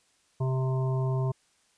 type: harmonic tone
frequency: 130.81 Hz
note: C3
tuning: in tune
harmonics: 1 / 3 / 5 / 7 / 8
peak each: -25 / -35 / -39 / -42 / -43 dBFS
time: 0.4-1.32 s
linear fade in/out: 10 ms
effects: white hiss -67 dBFS RMS until 1.77 s + resampled to 22050 Hz